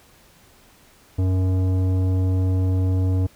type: tone with tanh clipping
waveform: triangle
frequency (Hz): 93.1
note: F#2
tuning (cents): +11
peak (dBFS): -19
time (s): 1.18-3.27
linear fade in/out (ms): 10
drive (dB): 17
effects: pink hiss -53 dBFS RMS until 3.35 s